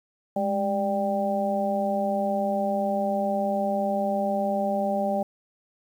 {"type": "harmonic tone with a mistuned harmonic", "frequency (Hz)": 197, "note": "G3", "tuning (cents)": 9, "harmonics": [1, 2, 3, 4], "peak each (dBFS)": [-28, -36, -26, -28], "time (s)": [0.36, 5.23], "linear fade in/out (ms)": 5, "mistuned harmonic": 1, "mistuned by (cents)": 79, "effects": ["9-bit"]}